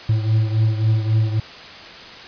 triangle beating tone pair, 108.9 / 112.6 Hz, A2 / A2, -17 / +40 cents, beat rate 3.7 Hz, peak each -14 / -20 dBFS, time 0.09-1.4 s, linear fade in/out 5 ms, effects white hiss -37 dBFS RMS until 2.27 s + resampled to 11025 Hz

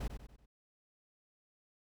brown noise with echo, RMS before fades -36 dBFS, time 0-0.08 s, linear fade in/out 10 ms, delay 95 ms, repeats 4, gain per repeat -7 dB, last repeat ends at 0.46 s, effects none

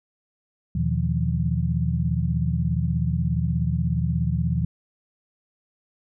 sine tone cluster, 79 / 122.1 / 157.3 / 174 Hz, D#2 / B2 / D#3 / F3, +27 / -19 / +19 / -6 cents, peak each -26 dBFS, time 0.75-4.65 s, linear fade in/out 5 ms, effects none

